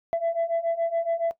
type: beating tone pair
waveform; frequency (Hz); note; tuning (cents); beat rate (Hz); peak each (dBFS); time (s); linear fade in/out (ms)
sine; 665 / 672.1; E5 / E5; +15 / +33; 7.1; -25 / -24; 0.13-1.31; 0
effects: noise-tail reverb RT60 0.1 s tail -17 dB re dry + tanh soft clip ceiling -19 dBFS